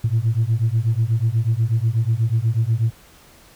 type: beating tone pair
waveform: sine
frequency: 109.4 / 117.6 Hz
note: A2 / A#2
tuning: -9 / +16 cents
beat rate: 8.2 Hz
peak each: -18 dBFS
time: 0.04-2.91 s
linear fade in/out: 5 ms
effects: tanh soft clip ceiling -11 dBFS + pink hiss -49 dBFS RMS until 3.55 s